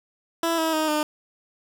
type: tone with pitch steps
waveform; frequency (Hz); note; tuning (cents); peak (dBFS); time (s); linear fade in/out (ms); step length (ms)
15% pulse; 332.5 / 322.3 / 312.4 / 302.8; E4 / E4 / D#4 / D#4; +15 / -39 / +7 / -47; -15; 0.43-1.03; 2; 150
effects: none